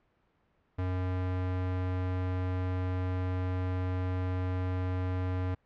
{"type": "tone", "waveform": "square", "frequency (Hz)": 91.8, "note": "F#2", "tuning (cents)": -13, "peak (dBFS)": -30, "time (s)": [0.78, 5.55], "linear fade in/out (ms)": 10, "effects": ["pink hiss -71 dBFS RMS until 5.65 s", "low-pass 2000 Hz 12 dB/octave"]}